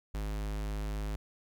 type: tone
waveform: square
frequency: 51.91 Hz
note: G#1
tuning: in tune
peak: -34 dBFS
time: 0.14-1.16 s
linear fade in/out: 5 ms
effects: 12-bit